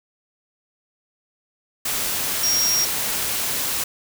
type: tone in noise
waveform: sine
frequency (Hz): 5610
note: F8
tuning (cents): +7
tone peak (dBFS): -18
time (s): 2.43-2.85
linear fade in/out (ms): 5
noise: white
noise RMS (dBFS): -24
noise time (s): 1.85-3.84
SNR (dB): +3
effects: none